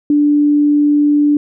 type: tone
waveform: sine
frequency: 293.3 Hz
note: D4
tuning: 2 cents flat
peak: -8 dBFS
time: 0.1-1.37 s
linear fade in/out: 2 ms
effects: none